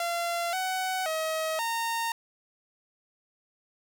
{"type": "tone with pitch steps", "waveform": "sawtooth", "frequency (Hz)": [686, 749, 636, 920], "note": ["F5", "F#5", "D#5", "A#5"], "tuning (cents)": [-31, 21, 38, -23], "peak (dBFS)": -24, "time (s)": [0, 2.12], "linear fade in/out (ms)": 2, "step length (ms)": 530, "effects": ["11-bit"]}